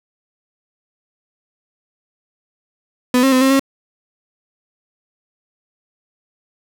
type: tone with pitch steps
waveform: 35% pulse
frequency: 249.9 / 267.8 / 257.2 / 266.7 / 271.5 Hz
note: B3 / C4 / C4 / C4 / C#4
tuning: +21 / +40 / -30 / +33 / -36 cents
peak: -9 dBFS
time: 3.14-3.595 s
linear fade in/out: 2 ms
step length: 91 ms
effects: none